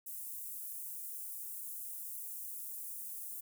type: high-pass noise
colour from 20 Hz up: white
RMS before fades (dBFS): -44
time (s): 0.06-3.41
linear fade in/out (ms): 10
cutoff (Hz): 9100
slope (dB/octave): 24
effects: none